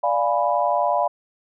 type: chord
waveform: sine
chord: D diminished seventh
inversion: none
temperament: equal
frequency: 587.3 / 698.5 / 830.6 / 987.8 Hz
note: D5 / F5 / Ab5 / Cb6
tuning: 0 / 0 / 0 / 0 cents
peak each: -23 / -22 / -25 / -23 dBFS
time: 0.03-1.08 s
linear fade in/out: 10 ms
effects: none